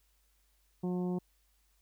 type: harmonic tone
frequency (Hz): 180.1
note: F#3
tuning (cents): -46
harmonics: 1 / 2 / 3 / 4 / 5 / 6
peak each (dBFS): -32 / -37 / -49 / -48 / -51 / -58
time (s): 0.83-1.19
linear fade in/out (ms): 10
effects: added 50 Hz sine -70 dBFS peak until 1.81 s + white hiss -74 dBFS RMS until 1.81 s